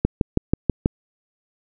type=click train; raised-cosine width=3 ms; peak=-3 dBFS; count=6; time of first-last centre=0.05-0.859 s; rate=6.18 Hz; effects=none